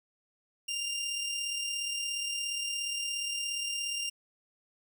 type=tone with amplitude modulation; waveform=20% pulse; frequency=2794 Hz; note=F7; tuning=in tune; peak=-26 dBFS; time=0.68-4.1 s; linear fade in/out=10 ms; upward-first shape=sine; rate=37.1 Hz; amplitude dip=35%; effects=none